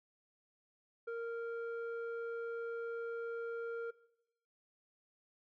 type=tone with low-pass filter; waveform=square; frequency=463.8 Hz; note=A#4; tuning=9 cents flat; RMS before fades=-41 dBFS; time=1.07-3.91 s; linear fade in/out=10 ms; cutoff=1100 Hz; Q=3.9; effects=noise-tail reverb RT60 0.8 s tail -19 dB re dry